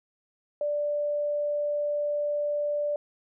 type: tone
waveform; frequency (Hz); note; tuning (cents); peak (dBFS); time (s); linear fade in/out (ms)
sine; 587.3; D5; 0; -25; 0.61-2.96; 2
effects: none